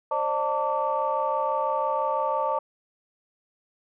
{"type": "tone cluster", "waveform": "sine", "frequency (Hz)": [535, 601, 895, 1155], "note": ["C5", "D5", "A5", "D6"], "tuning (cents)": [38, 40, 29, -29], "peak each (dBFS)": [-29, -29, -26, -29], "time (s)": [0.11, 2.59], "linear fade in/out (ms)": 5, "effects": ["tanh soft clip ceiling -13 dBFS"]}